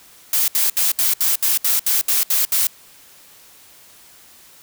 blue noise bursts, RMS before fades -17 dBFS, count 11, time 0.33-2.67 s, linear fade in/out 2 ms, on 150 ms, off 69 ms, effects white hiss -47 dBFS RMS until 4.62 s

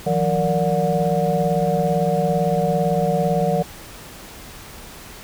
sine tone cluster, 161.9 / 179.7 / 463 / 581 / 725 Hz, E3 / F3 / A#4 / D5 / F#5, -31 / +50 / -12 / -19 / -35 cents, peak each -23 dBFS, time 0.06-3.63 s, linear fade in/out 10 ms, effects pink hiss -39 dBFS RMS until 5.23 s

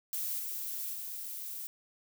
violet noise with level steps, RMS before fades -35 / -38 / -41 dBFS, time 0.13-1.67 s, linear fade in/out 0 ms, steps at 0.38 / 0.93 s, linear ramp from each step 20 ms, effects none

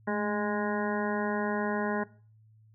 harmonic tone with a mistuned harmonic, 207.1 Hz, G#3, 5 cents flat, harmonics 1 / 2 / 3 / 4 / 5 / 7 / 8 / 9, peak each -31 / -34 / -36 / -37 / -38 / -39 / -40 / -41 dBFS, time 0.07-2.04 s, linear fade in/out 10 ms, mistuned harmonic 1, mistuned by +41 cents, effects noise-tail reverb RT60 0.4 s tail -19 dB re dry + added 109 Hz sine -56 dBFS peak until 2.74 s

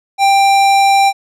sine tone with hard clipping, 789 Hz, G5, 11 cents sharp, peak -9 dBFS, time 0.18-1.13 s, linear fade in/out 50 ms, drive 17 dB, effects none

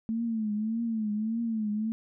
sine tone with vibrato, 220.6 Hz, A3, 5 cents sharp, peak -27 dBFS, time 0.09-1.92 s, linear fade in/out 0 ms, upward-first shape triangle, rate 1.7 Hz, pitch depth 110 cents each way, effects none

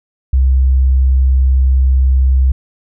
sine tone, 65.41 Hz, C2, in tune, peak -7 dBFS, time 0.33-2.52 s, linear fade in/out 5 ms, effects none

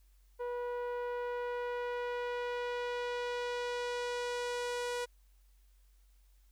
sawtooth tone with low-pass filter sweep, 486.6 Hz, B4, 26 cents flat, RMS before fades -37 dBFS, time 0.39-5.06 s, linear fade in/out 20 ms, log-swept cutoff 1000 to 9900 Hz, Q 0.76, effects added 47 Hz sine -61 dBFS peak until 6.51 s + white hiss -75 dBFS RMS until 6.51 s

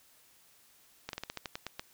slowing click train, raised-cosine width 0.2 ms, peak -20 dBFS, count 10, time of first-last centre 1.09-1.795 s, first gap 42 ms, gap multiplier 1.15, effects white hiss -63 dBFS RMS until 1.93 s

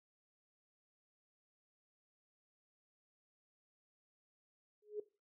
sine tone with exponential growth, 420 Hz, G#4, 19 cents sharp, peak -35 dBFS, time 4.82-5 s, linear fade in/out 5 ms, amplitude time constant 39 ms, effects noise-tail reverb RT60 0.3 s tail -18 dB re dry

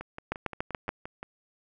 two click trains, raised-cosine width 0.5 ms, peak -23 / -14 dBFS, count 8 / 5, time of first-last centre 0.01-1.23 / 0.32-0.891 s, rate 5.74 / 7.01 Hz, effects none

